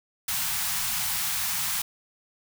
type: band-stop noise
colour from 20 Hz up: white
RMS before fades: -28 dBFS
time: 0.28-1.82 s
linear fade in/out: 5 ms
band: 200 to 750 Hz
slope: 48 dB/octave
effects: none